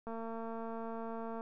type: click train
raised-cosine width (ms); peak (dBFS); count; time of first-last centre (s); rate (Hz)
1; -30; 305; 0.07-1.409; 227
effects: none